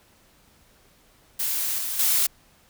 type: noise with level steps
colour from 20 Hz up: blue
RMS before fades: -26 / -29 / -21 dBFS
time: 1.39-2.27 s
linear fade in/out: 10 ms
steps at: 1.78 / 1.99 s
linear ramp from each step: 5 ms
effects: pink hiss -58 dBFS RMS until 2.69 s